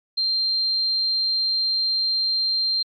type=tone; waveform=sine; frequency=4168 Hz; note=C8; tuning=7 cents flat; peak=-19 dBFS; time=0.17-2.83 s; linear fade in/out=10 ms; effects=MP3 48 kbps